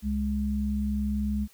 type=tone pair together; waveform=sine; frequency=69.25 / 207.7 Hz; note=C#2 / G#3; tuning=-1 / 0 cents; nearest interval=octave + perfect fifth; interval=1901 cents; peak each=-29 / -27 dBFS; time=0.02-1.48 s; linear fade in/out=50 ms; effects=white hiss -58 dBFS RMS until 1.53 s